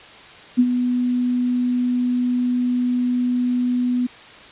sine tone with ADSR envelope, 247.2 Hz, B3, 2 cents sharp, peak -9 dBFS, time 0.57-4.07 s, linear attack 25 ms, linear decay 55 ms, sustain -8 dB, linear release 11 ms, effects white hiss -42 dBFS RMS until 4.51 s + resampled to 8000 Hz

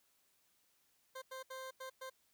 20% pulse tone bursts at uneven times, 523.3 Hz, C5, in tune, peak -40 dBFS, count 5, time 1.15-1.22 / 1.31-1.43 / 1.5-1.71 / 1.8-1.9 / 2.01-2.1 s, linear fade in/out 10 ms, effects white hiss -75 dBFS RMS until 2.33 s

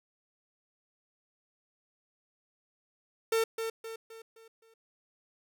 45% pulse tone with echo, 450.9 Hz, A4, 42 cents sharp, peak -25 dBFS, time 3.32-3.44 s, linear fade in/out 5 ms, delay 260 ms, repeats 5, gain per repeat -7 dB, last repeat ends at 4.74 s, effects none

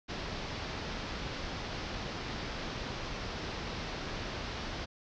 pink low-pass noise, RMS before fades -39 dBFS, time 0.08-4.86 s, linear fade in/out 20 ms, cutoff 5600 Hz, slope 48 dB/octave, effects none

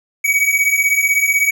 square beating tone pair, 2252 / 2268 Hz, C#7 / C#7, +27 / +39 cents, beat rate 16 Hz, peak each -18 / -15 dBFS, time 0.24-1.51 s, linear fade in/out 10 ms, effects none

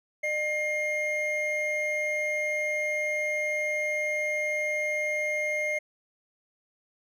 triangle tone pair together, 607 / 2126 Hz, D#5 / C7, -43 / +27 cents, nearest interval octave + minor seventh, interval 2170 cents, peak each -29 / -26 dBFS, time 0.23-5.79 s, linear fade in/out 10 ms, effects none

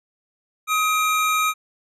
square tone pair together, 1263 / 2388 Hz, D#6 / D7, +26 / +28 cents, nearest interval major seventh, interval 1102 cents, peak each -20 / -24 dBFS, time 0.67-1.54 s, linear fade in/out 50 ms, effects resampled to 32000 Hz

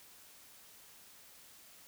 silence, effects white hiss -58 dBFS RMS until 1.87 s

